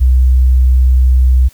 sine tone, 63.6 Hz, C2, 48 cents flat, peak -5 dBFS, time 0-1.49 s, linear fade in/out 20 ms, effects white hiss -46 dBFS RMS until 1.53 s

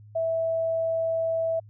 sine tone, 655 Hz, E5, 11 cents flat, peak -23 dBFS, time 0.15-1.6 s, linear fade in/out 10 ms, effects added 105 Hz sine -46 dBFS peak until 1.69 s

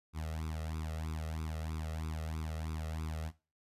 sawtooth tone with flanger, 79 Hz, D#2, 27 cents sharp, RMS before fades -39 dBFS, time 0.13-3.32 s, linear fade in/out 50 ms, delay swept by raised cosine 0.81 to 1.58 ms, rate 3.1 Hz, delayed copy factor +1, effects noise-tail reverb RT60 0.3 s tail -17 dB re dry + resampled to 32000 Hz

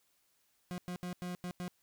40% pulse tone bursts at uneven times, 178.7 Hz, F3, 40 cents sharp, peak -37 dBFS, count 6, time 0.71-0.78 / 0.88-0.96 / 1.03-1.13 / 1.22-1.35 / 1.44-1.51 / 1.6-1.68 s, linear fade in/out 0 ms, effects white hiss -74 dBFS RMS until 1.82 s

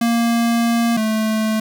square tone pair in turn, 233.1 / 218.2 Hz, A#3 / A3, 0 / -14 cents, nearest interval minor second, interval 114 cents, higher first, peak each -15 / -17 dBFS, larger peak first, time 0.01-0.97 / 0.97-1.6 s, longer first, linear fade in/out 5 ms, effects none

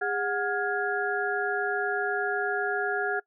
sine tone cluster, 409 / 734 / 1414 / 1662 Hz, G#4 / F#5 / F6 / G#6, -26 / -14 / +21 / +1 cents, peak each -31 dBFS, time 0.01-3.2 s, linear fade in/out 10 ms, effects noise-tail reverb RT60 0.1 s tail -22 dB re dry

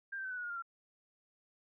sine tone with pitch steps, 1595 / 1560.4 / 1526.5 / 1493.4 / 1460.9 / 1429.2 / 1398.2 / 1367.8 Hz, G6 / G6 / G6 / F#6 / F#6 / F6 / F6 / F6, +30 / -8 / -46 / +16 / -22 / +40 / +2 / -36 cents, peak -38 dBFS, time 0.12-0.624 s, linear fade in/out 10 ms, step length 63 ms, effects none

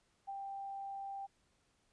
sine tone with ADSR envelope, 788 Hz, G5, 9 cents sharp, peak -39 dBFS, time 0.27-1.27 s, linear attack 21 ms, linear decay 33 ms, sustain -2 dB, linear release 20 ms, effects pink hiss -75 dBFS RMS until 1.92 s + resampled to 22050 Hz

